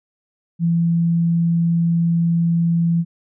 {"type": "tone", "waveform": "sine", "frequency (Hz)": 168.4, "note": "E3", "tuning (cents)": 37, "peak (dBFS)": -14, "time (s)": [0.59, 3.05], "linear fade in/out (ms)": 50, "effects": []}